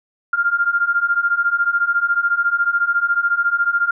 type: beating tone pair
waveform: sine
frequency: 1391 / 1405 Hz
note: F6 / F6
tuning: -7 / +10 cents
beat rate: 14 Hz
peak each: -19 / -17 dBFS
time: 0.33-3.91 s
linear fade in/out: 5 ms
effects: none